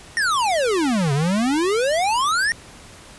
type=exponential two-way sweep; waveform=square; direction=down then up; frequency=1892 to 134.3 to 1892 Hz; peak=-18 dBFS; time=0.17-2.52 s; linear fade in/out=0 ms; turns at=1.13 s; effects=pink hiss -43 dBFS RMS until 3.18 s + resampled to 24000 Hz